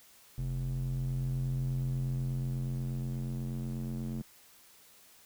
square tone with band-pass filter sweep, 44.14 Hz, F1, 19 cents sharp, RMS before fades -34 dBFS, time 0.38-4.22 s, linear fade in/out 0 ms, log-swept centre 110 to 190 Hz, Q 3, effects white hiss -59 dBFS RMS until 5.25 s

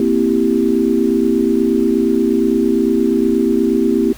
sine chord, C dominant seventh, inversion third, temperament equal, 233.1 / 261.6 / 329.6 / 392 Hz, Bb3 / C4 / E4 / G4, 0 / 0 / 0 / 0 cents, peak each -17 dBFS, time 0-4.13 s, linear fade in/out 2 ms, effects added 50 Hz sine -38 dBFS peak until 4.17 s + pink hiss -39 dBFS RMS until 4.17 s

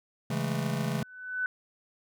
square chord, A major seventh, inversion first, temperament just, 137.5 / 165 / 206.2 / 220 Hz, C#3 / E3 / G#3 / A3, -14 / +2 / -12 / 0 cents, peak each -33 / -34 / -37 / -36 dBFS, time 0.3-1.03 s, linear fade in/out 5 ms
sine tone with exponential growth, 1500 Hz, F#6, 23 cents sharp, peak -25 dBFS, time 0.81-1.46 s, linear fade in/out 1 ms, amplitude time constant 140 ms
effects none

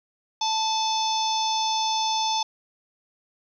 harmonic tone with a mistuned harmonic, 880 Hz, A5, in tune, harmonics 1 / 3 / 4 / 5 / 6 / 7, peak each -24 / -39 / -29 / -35 / -31 / -33 dBFS, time 0.41-2.43 s, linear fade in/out 5 ms, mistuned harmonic 3, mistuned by -40 cents, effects 10-bit

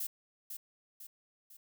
violet noise with echo, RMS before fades -37 dBFS, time 0-0.07 s, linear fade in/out 5 ms, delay 500 ms, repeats 3, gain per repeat -6 dB, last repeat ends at 1.57 s, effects none

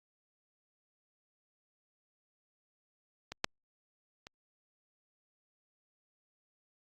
clicks, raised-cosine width 0.2 ms, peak -23 / -10 / -30 dBFS, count 3, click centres 3.32 / 3.444 / 4.269 s, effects Opus 48 kbps

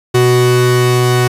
45% pulse tone pair together, 124 / 371.6 Hz, B2 / F#4, +7 / +7 cents, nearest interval octave + perfect fifth, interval 1900 cents, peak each -11 dBFS, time 0.14-1.28 s, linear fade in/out 10 ms, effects resampled to 32000 Hz

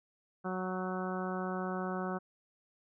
harmonic tone with a mistuned harmonic, 185 Hz, F#3, in tune, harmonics 1 / 2 / 3 / 4 / 5 / 6 / 7 / 8, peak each -37 / -40 / -43 / -42 / -47 / -45 / -44 / -46 dBFS, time 0.44-2.19 s, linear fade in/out 20 ms, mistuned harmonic 8, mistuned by +17 cents, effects none

